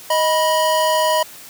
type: tone pair together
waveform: square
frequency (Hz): 626 / 978.9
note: D#5 / B5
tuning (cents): +10 / -16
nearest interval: minor sixth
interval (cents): 774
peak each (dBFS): -18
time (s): 0.1-1.23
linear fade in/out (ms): 5
effects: white hiss -39 dBFS RMS until 1.49 s + high-pass 80 Hz 12 dB/octave